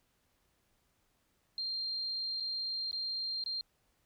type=tone with dropouts; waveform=sine; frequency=4186 Hz; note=C8; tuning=in tune; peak=-34 dBFS; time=1.58-3.61 s; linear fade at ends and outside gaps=1 ms; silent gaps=2.4-2.405 / 2.912-2.929 / 3.439-3.461 s; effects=pink hiss -75 dBFS RMS until 4.05 s

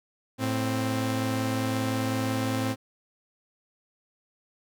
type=tone pair together; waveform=sawtooth; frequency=110 / 262.2 Hz; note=A2 / C4; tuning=0 / +4 cents; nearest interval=octave + minor third; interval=1504 cents; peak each=-25 / -24 dBFS; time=0.38-2.76 s; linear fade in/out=50 ms; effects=none

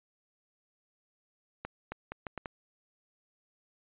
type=accelerating click train; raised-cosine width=0.5 ms; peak=-22 dBFS; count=6; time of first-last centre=1.65-2.458 s; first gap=270 ms; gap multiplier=0.74; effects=resampled to 8000 Hz

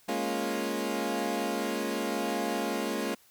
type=chord; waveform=20% pulse; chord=Bb minor seventh; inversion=third; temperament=equal; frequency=207.7 / 233.1 / 277.2 / 349.2 Hz; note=Ab3 / Bb3 / Db4 / F4; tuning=0 / 0 / 0 / 0 cents; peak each=-30 dBFS; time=0.08-3.15 s; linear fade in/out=10 ms; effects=white hiss -61 dBFS RMS until 3.3 s

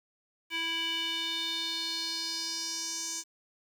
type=tone with band-pass filter sweep; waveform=square; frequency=329.6 Hz; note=E4; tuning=in tune; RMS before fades=-34 dBFS; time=0.5-3.24 s; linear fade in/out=50 ms; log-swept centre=2600 to 6600 Hz; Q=4.3; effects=9-bit

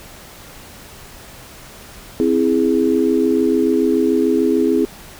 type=chord; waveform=sine; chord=C augmented; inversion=none; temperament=equal with one note detuned; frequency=261.6 / 328.3 / 415.3 Hz; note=C4 / E4 / G#4; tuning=0 / -7 / 0 cents; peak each=-17 dBFS; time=2.2-4.85 s; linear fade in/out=0 ms; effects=pink hiss -39 dBFS RMS until 5.19 s

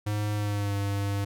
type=tone with pitch glide; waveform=square; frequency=104.7 to 100.26 Hz; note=G#2 to G2; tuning=+15 to +39 cents; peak=-27 dBFS; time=0.06-1.25 s; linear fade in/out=10 ms; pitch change=-76 cents; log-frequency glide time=0.34-0.75 s; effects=none

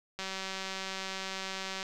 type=click train; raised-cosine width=0.2 ms; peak=-20 dBFS; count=314; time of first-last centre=0.19-1.829 s; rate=191 Hz; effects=none

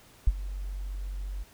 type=tone with ADSR envelope; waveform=sine; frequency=47.31 Hz; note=F#1; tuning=39 cents sharp; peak=-14 dBFS; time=0.27-1.44 s; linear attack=6 ms; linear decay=36 ms; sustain=-18 dB; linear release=18 ms; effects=pink hiss -56 dBFS RMS until 1.53 s

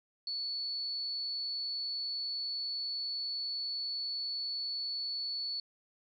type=tone; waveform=sine; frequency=4435 Hz; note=C#8; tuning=in tune; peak=-34 dBFS; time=0.27-5.6 s; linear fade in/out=2 ms; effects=none

